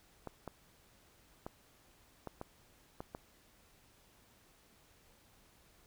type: clicks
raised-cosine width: 1 ms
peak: -28 dBFS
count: 7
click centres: 0.273 / 0.477 / 1.465 / 2.273 / 2.414 / 3.005 / 3.149 s
effects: pink hiss -66 dBFS RMS until 5.86 s